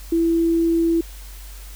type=tone; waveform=sine; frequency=332.7 Hz; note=E4; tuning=16 cents sharp; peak=-15 dBFS; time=0.12-1.01 s; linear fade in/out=5 ms; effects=added 48 Hz sine -35 dBFS peak until 1.75 s + white hiss -44 dBFS RMS until 1.75 s